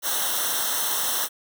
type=noise with comb filter; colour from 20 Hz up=white; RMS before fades=-25 dBFS; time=0.02-1.29 s; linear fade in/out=50 ms; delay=0.42 ms; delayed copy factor=-0.95; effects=none